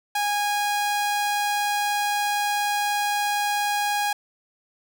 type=tone; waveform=sawtooth; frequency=823 Hz; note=G#5; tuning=16 cents flat; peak=-18 dBFS; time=0.15-4.13 s; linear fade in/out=5 ms; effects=none